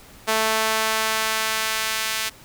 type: tone with high-pass filter sweep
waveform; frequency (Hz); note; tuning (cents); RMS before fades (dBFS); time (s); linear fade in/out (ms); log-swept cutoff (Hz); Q
sawtooth; 220; A3; 0; -23; 0.27-2.3; 20; 670 to 2100; 0.74
effects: pink hiss -47 dBFS RMS until 2.44 s